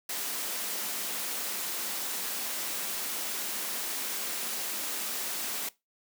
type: high-pass noise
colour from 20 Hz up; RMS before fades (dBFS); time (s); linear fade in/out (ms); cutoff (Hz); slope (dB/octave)
white; -34; 0.09-5.69; 5; 180; 48
effects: noise-tail reverb RT60 0.2 s tail -19 dB re dry